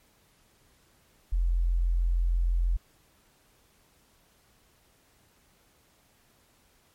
sine tone, 43.17 Hz, F1, 19 cents flat, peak -22 dBFS, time 1.32-2.77 s, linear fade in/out 10 ms, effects pink hiss -64 dBFS RMS until 6.94 s + MP3 64 kbps

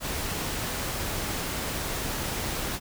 pink noise, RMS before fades -31 dBFS, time 0-2.8 s, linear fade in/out 50 ms, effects none

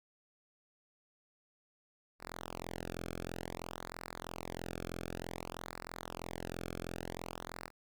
sawtooth tone with flanger, 43.08 Hz, F1, 23 cents flat, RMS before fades -44 dBFS, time 2.19-7.71 s, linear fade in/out 50 ms, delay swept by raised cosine 0.31 to 1.05 ms, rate 0.55 Hz, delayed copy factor -0.95, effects Opus 48 kbps

